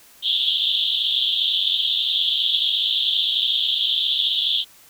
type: band-pass noise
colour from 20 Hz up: white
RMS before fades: -21 dBFS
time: 0.22-4.65 s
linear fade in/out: 50 ms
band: 3100 to 3700 Hz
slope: 96 dB/octave
effects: white hiss -50 dBFS RMS until 4.89 s